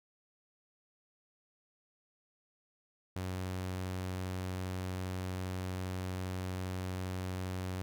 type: tone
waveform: sawtooth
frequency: 92.5 Hz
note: F#2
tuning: in tune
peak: -32 dBFS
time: 3.16-7.82 s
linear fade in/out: 0 ms
effects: none